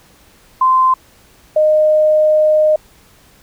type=tone pair in turn; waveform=sine; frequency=1037 / 615.4 Hz; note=C6 / D#5; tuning=-16 / -19 cents; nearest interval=major sixth; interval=903 cents; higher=first; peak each=-8 dBFS; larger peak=neither; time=0.61-0.94 / 1.56-2.76 s; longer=second; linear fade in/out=5 ms; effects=pink hiss -48 dBFS RMS until 3.42 s

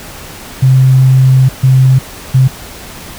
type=tone bursts at uneven times; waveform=sine; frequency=131 Hz; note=C3; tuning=2 cents sharp; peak=-3 dBFS; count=3; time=0.62-1.49 / 1.63-1.99 / 2.34-2.48 s; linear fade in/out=10 ms; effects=pink hiss -29 dBFS RMS until 3.18 s

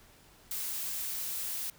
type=noise; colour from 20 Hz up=blue; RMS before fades=-36 dBFS; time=0.51-1.7 s; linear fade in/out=2 ms; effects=pink hiss -59 dBFS RMS until 1.78 s

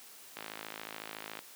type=click train; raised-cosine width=0.3 ms; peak=-24 dBFS; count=56; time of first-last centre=0.37-1.39 s; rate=53.9 Hz; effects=white hiss -53 dBFS RMS until 1.55 s + high-pass 200 Hz 12 dB/octave

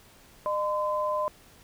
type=tone pair together; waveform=sine; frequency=608 / 1022.6 Hz; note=D#5 / C6; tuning=-40 / -40 cents; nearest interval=major sixth; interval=900 cents; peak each=-28 dBFS; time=0.46-1.28 s; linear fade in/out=0 ms; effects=pink hiss -55 dBFS RMS until 1.63 s

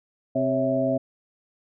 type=harmonic tone with a mistuned harmonic; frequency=131 Hz; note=C3; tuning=2 cents sharp; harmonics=1 / 2 / 3 / 4 / 5; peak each=-32 / -25 / -36 / -27 / -24 dBFS; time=0.35-0.98 s; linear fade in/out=10 ms; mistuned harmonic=4; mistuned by=+82 cents; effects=none

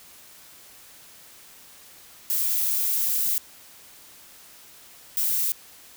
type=noise bursts at uneven times; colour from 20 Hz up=violet; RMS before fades=-24 dBFS; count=2; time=2.3-3.38 / 5.17-5.52 s; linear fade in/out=0 ms; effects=white hiss -49 dBFS RMS until 5.96 s

